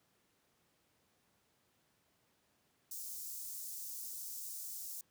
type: high-pass noise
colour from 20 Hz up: white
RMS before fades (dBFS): -45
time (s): 2.91-5.01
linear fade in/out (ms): 2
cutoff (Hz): 5700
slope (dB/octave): 24
effects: pink hiss -75 dBFS RMS until 5.1 s + high-pass 100 Hz 12 dB/octave